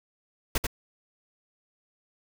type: noise with echo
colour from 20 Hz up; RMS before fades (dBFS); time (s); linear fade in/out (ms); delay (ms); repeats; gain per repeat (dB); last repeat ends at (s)
pink; -25; 0.55-0.58; 5; 88; 1; -3; 0.668
effects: none